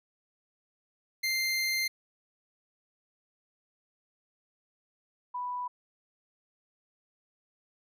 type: tone pair in turn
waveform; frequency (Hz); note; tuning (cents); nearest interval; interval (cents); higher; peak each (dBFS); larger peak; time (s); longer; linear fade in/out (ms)
25% pulse / sine; 2093 / 987.8; C7 / B5; 0 / 0; octave + minor second; 1300; first; -24 / -32; first; 1.23-1.88 / 5.34-5.68; first; 10
effects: none